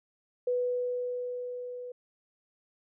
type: tone with level ramp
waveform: sine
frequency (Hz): 493.9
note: B4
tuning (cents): 0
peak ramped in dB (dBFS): -25 to -38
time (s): 0.47-1.92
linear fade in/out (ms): 5
effects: none